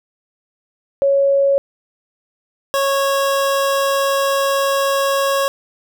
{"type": "tone pair in turn", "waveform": ["sine", "25% pulse"], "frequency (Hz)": [554.4, 550.9], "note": ["C#5", "C#5"], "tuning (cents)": [0, -11], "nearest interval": "unison", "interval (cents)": 11, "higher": "first", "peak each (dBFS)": -11, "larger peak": "neither", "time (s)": [[1.02, 1.58], [2.74, 5.48]], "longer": "second", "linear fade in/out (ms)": 0, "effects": []}